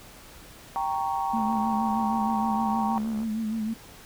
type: chord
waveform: sine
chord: G diminished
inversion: none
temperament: equal with one note detuned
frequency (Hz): 784 / 928.6 / 1108.7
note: G5 / Bb5 / Db6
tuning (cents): 0 / -7 / 0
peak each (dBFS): -28 / -29 / -33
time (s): 0.76-2.98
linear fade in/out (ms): 0
type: tone with vibrato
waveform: sine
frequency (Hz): 220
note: A3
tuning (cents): 0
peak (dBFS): -26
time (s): 1.33-3.74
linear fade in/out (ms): 10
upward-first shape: sine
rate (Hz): 6.4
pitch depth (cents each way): 52
type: click train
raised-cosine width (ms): 1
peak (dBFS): -29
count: 131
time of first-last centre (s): 1.37-3.232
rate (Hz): 69.8
effects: pink hiss -48 dBFS RMS until 4.05 s